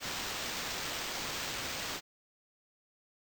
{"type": "noise with sample-and-hold", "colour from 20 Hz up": "white", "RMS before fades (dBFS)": -38, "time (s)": [0, 2.01], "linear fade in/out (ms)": 50, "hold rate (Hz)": 11025, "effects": []}